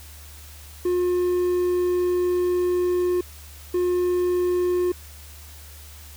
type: tone bursts at uneven times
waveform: triangle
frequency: 357.6 Hz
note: F4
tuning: 41 cents sharp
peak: -17 dBFS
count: 2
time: 0.85-3.21 / 3.74-4.92 s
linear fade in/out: 5 ms
effects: added 74 Hz sine -42 dBFS peak until 6.16 s + white hiss -46 dBFS RMS until 6.16 s